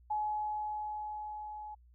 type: tone with level ramp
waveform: sine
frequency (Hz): 847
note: G#5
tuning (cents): +34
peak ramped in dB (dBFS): -30 to -42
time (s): 0.1-1.75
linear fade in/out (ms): 10
effects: added 60 Hz sine -58 dBFS peak until 1.94 s